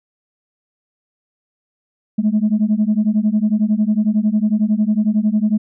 sine beating tone pair, 207.7 / 218.7 Hz, G#3 / A3, 0 / -10 cents, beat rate 11 Hz, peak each -15 dBFS, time 2.18-5.58 s, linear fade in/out 10 ms, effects tanh soft clip ceiling -8 dBFS

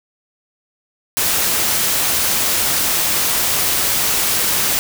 white noise, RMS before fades -17 dBFS, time 1.17-4.79 s, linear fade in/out 0 ms, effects none

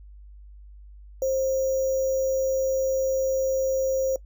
sine tone with sample-and-hold, 530 Hz, C5, 22 cents sharp, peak -21 dBFS, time 1.22-4.16 s, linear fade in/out 2 ms, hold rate 6300 Hz, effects noise-tail reverb RT60 0.1 s tail -22 dB re dry + added 50 Hz sine -43 dBFS peak until 4.25 s

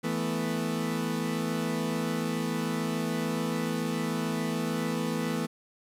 30% pulse chord, E suspended fourth, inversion none, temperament equal, 164.81 / 220 / 246.9 Hz, E3 / A3 / B3, 0 / 0 / 0 cents, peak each -30 dBFS, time 0.03-5.47 s, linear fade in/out 20 ms, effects resampled to 32000 Hz + 10-bit

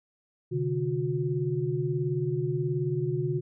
sine tone cluster, 130.4 / 149 / 361.3 Hz, C3 / D3 / F#4, -5 / +25 / -41 cents, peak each -30 dBFS, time 0.51-3.41 s, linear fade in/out 20 ms, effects none

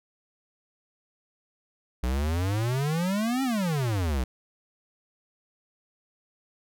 square exponential two-way sweep, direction up then down, 59.5 to 273 to 59.5 Hz, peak -25 dBFS, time 2.03-4.24 s, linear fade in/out 5 ms, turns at 3.43 s, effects none

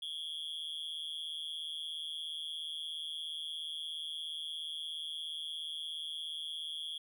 triangle tone with amplitude modulation, 3320 Hz, G#7, 1 cent flat, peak -33 dBFS, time 0.02-6.98 s, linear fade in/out 5 ms, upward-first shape sine, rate 157 Hz, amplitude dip 95%, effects none

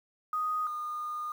sine tone pair in turn, 1244.5 / 1219.6 Hz, D#6 / D#6, 0 / -35 cents, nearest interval unison, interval 35 cents, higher first, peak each -28 / -33 dBFS, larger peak first, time 0.33-0.67 / 0.67-1.32 s, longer second, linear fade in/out 2 ms, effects 9-bit

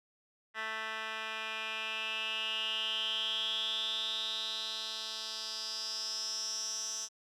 10% pulse tone with band-pass filter sweep, 220 Hz, A3, in tune, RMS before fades -37 dBFS, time 0.54-7.09 s, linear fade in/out 50 ms, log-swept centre 2000 to 6100 Hz, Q 7.8, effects none

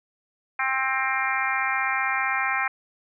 harmonic tone, 264.5 Hz, C4, 19 cents sharp, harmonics 3 / 4 / 5 / 6 / 7 / 8 / 9, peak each -30 / -30 / -30 / -30 / -30 / -30 / -30 dBFS, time 0.59-2.68 s, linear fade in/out 5 ms, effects none

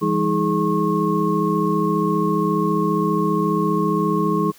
sine tone cluster, 167.3 / 202.1 / 316.8 / 418.8 / 1086 Hz, E3 / G#3 / D#4 / G#4 / C#6, +26 / -47 / +31 / +15 / -36 cents, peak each -23 dBFS, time 0.01-4.52 s, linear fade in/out 20 ms, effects white hiss -49 dBFS RMS until 4.58 s

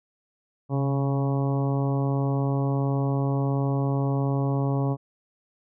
harmonic tone with a mistuned harmonic, 138.59 Hz, C#3, in tune, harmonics 1 / 2 / 3 / 4 / 5 / 6 / 7 / 8, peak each -23 / -29 / -33 / -35 / -37 / -39 / -40 / -41 dBFS, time 0.69-4.97 s, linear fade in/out 50 ms, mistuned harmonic 1, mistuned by -35 cents, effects none

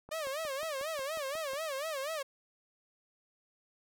click train, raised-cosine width 1 ms, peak -35 dBFS, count 9, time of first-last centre 0.09-1.534 s, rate 5.54 Hz
sawtooth tone with vibrato, 587.3 Hz, D5, in tune, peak -31 dBFS, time 0.11-2.23 s, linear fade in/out 10 ms, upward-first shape sine, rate 4.1 Hz, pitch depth 180 cents each way
effects none

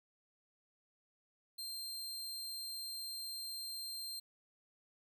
sawtooth tone, 4168 Hz, C8, 7 cents flat, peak -39 dBFS, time 1.58-4.2 s, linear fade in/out 10 ms, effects none

